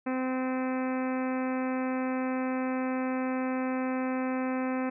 harmonic tone, 258.1 Hz, C4, 23 cents flat, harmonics 1 / 2 / 3 / 4 / 5 / 6 / 7 / 8 / 9 / 10, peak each -29 / -35 / -39 / -41 / -43 / -45 / -46 / -47 / -48 / -49 dBFS, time 0.06-4.9 s, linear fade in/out 10 ms, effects none

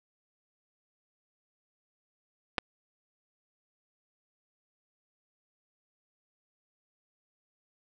clicks, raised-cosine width 0.3 ms, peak -10 / -18 dBFS, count 2, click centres 2.582 / 2.586 s, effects none

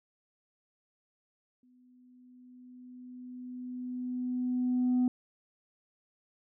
sine tone with exponential growth, 250 Hz, B3, 21 cents sharp, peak -21 dBFS, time 1.63-5.08 s, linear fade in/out 2 ms, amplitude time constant 750 ms, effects tanh soft clip ceiling -22 dBFS

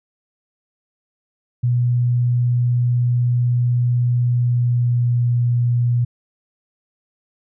sine tone with pitch glide, 122 to 120.74 Hz, B2 to B2, -21 to -39 cents, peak -14 dBFS, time 1.63-6.05 s, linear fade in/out 10 ms, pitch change -18 cents, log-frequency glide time 4.23-5.26 s, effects none

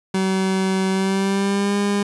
30% pulse tone with pitch glide, 190 to 202.5 Hz, F#3 to G#3, +46 to -43 cents, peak -15 dBFS, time 0.14-2.03 s, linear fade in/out 5 ms, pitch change +111 cents, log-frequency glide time 0.9-1.77 s, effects resampled to 24000 Hz

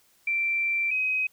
sine tone pair in turn, 2349 / 2526 Hz, D7 / D#7, 0 / +26 cents, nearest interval minor second, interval 126 cents, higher second, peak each -23 dBFS, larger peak neither, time 0.27-0.91 / 0.91-1.27 s, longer first, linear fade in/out 5 ms, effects white hiss -63 dBFS RMS until 1.32 s

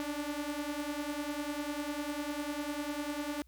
sawtooth beating tone pair, 286.9 / 296.9 Hz, D4 / D4, -40 / +19 cents, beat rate 10 Hz, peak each -35 / -33 dBFS, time 0-3.42 s, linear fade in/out 0 ms, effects added 60 Hz sine -58 dBFS peak until 3.47 s + white hiss -73 dBFS RMS until 3.47 s

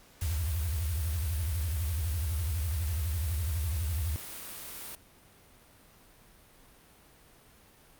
white noise, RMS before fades -42 dBFS, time 0.21-4.95 s, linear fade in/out 2 ms
sine tone with vibrato, 79.7 Hz, D#2, 42 cents sharp, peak -28 dBFS, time 0.22-4.16 s, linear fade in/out 0 ms, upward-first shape sine, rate 12 Hz, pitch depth 240 cents each way
effects pink hiss -58 dBFS RMS until 7.99 s + Opus 48 kbps

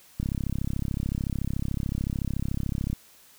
click train, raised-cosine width 5 ms, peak -16 dBFS, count 93, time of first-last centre 0.2-2.93 s, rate 33.7 Hz, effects white hiss -55 dBFS RMS until 3.38 s

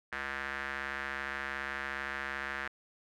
square tone with band-pass filter, 68.7 Hz, C#2, 15 cents flat, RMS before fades -38 dBFS, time 0.12-2.68 s, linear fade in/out 5 ms, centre 1700 Hz, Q 3.4, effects none

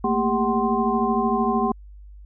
sine tone cluster, 220.6 / 233.7 / 399.7 / 754 / 1048 Hz, A3 / A#3 / G4 / F#5 / C6, +5 / +5 / +34 / +32 / +2 cents, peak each -25 dBFS, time 0.04-1.72 s, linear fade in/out 5 ms, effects added 50 Hz sine -40 dBFS peak until 2.25 s

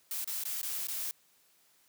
blue noise with dropouts, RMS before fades -36 dBFS, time 0.11-1.11 s, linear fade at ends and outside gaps 1 ms, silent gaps 0.244-0.275 / 0.437-0.453 / 0.615-0.63 / 0.871-0.884 s, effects white hiss -67 dBFS RMS until 1.88 s + high-pass 100 Hz 12 dB/octave

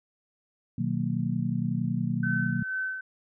sine chord, B major seventh, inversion none, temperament just, 123.47 / 154.34 / 185.21 / 231.5 Hz, B2 / D#3 / F#3 / A#3, 0 / -14 / +2 / -12 cents, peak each -31 dBFS, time 0.78-2.63 s, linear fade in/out 5 ms
sine tone with tremolo, 1527 Hz, G6, 46 cents flat, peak -27 dBFS, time 2.23-3.01 s, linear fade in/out 5 ms, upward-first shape sine, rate 2.2 Hz, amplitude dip 60%
effects none

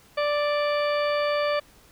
harmonic tone with a mistuned harmonic, 587.3 Hz, D5, in tune, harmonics 1 / 2 / 3 / 4 / 5 / 6 / 8, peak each -23 / -29 / -34 / -34 / -39 / -40 / -39 dBFS, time 0.17-1.6 s, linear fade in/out 10 ms, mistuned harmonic 8, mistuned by -44 cents, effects pink hiss -55 dBFS RMS until 1.91 s

